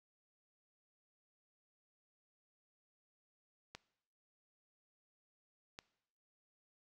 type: clicks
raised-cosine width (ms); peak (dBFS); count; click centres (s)
0.2; -29; 2; 3.75 / 5.789
effects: noise-tail reverb RT60 0.8 s tail -20 dB re dry